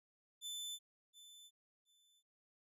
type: tone with echo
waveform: sawtooth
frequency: 3520 Hz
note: A7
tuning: in tune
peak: -40 dBFS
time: 0.41-0.79 s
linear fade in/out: 50 ms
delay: 720 ms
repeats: 2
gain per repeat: -14 dB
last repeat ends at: 2.23 s
effects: resampled to 32000 Hz